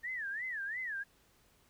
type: tone with vibrato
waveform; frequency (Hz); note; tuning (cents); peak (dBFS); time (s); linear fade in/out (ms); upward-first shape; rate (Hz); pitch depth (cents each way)
sine; 1800; A6; +39; -36; 0.03-1.04; 20; sine; 2.9; 230
effects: pink hiss -68 dBFS RMS until 1.69 s